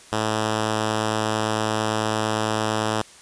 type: tone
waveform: 5% pulse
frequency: 108.9 Hz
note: A2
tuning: 17 cents flat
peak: -10 dBFS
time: 0.12-3.02 s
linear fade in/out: 5 ms
effects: white hiss -47 dBFS RMS until 3.21 s + resampled to 22050 Hz